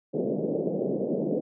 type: band-pass noise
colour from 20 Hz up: white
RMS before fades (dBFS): -28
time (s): 0.13-1.41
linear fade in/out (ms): 20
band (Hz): 150 to 560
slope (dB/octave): 48
effects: none